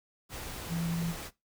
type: tone in noise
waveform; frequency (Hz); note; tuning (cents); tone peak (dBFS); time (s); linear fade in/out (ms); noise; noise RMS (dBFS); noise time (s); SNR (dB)
sine; 168; E3; +33; -30; 0.68-1.15; 50; pink; -41; 0.29-1.31; +8
effects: noise-tail reverb RT60 0.2 s tail -19 dB re dry